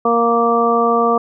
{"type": "harmonic tone", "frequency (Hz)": 233.6, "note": "A#3", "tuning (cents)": 4, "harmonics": [1, 2, 3, 4, 5], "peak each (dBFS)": [-20, -16, -18, -25, -16], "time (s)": [0.05, 1.18], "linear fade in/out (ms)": 5, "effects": []}